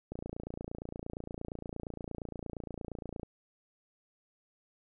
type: click train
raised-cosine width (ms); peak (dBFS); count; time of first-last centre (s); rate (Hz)
2; -26; 90; 0.12-3.232; 28.6
effects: none